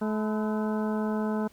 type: harmonic tone with a mistuned harmonic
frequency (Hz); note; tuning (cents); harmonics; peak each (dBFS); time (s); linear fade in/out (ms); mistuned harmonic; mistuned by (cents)
215.1; A3; -39; 1 / 2 / 3 / 4 / 5 / 6 / 7; -27 / -33 / -37 / -39 / -41 / -43 / -44; 0.01-1.48; 10; 5; -96
effects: pink hiss -59 dBFS RMS until 1.52 s